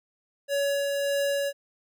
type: tone with tremolo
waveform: square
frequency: 563 Hz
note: C#5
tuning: 27 cents sharp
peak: -24 dBFS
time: 0.48-1.53 s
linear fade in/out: 50 ms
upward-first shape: sine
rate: 1.7 Hz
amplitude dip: 25%
effects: none